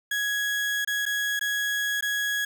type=tone with dropouts; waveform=35% pulse; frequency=1665 Hz; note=G#6; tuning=4 cents sharp; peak=-23 dBFS; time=0.11-2.45 s; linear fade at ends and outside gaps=5 ms; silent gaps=0.848-0.874 / 1.055-1.062 / 1.394-1.41 / 2.009-2.024 s; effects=none